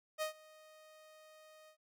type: tone with ADSR envelope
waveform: sawtooth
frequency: 622.3 Hz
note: D#5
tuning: in tune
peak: -30 dBFS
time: 0.18-1.77 s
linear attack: 38 ms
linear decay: 110 ms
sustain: -24 dB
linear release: 84 ms
effects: none